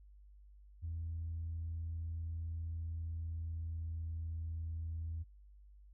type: tone with pitch glide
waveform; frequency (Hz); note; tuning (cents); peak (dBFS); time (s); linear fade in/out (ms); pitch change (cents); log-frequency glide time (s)
sine; 82.41 to 81.6; E2 to E2; 0 to -17; -37; 0.82-5.24; 20; -17; 2.69-4.56
effects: tanh soft clip ceiling -34 dBFS + added 50 Hz sine -56 dBFS peak until 5.93 s